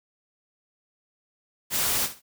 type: noise with echo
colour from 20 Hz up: white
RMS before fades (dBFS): -25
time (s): 1.7-2.09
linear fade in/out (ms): 50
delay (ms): 65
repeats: 2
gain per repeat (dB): -13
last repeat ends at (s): 2.22
effects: none